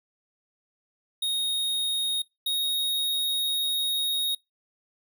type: tone pair in turn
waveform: square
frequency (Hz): 3729 / 3751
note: A#7 / A#7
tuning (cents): 0 / +10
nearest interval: unison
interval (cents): 10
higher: second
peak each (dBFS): -25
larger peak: neither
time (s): 1.22-2.22 / 2.46-4.35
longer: second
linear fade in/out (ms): 5
effects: noise-tail reverb RT60 0.2 s tail -25 dB re dry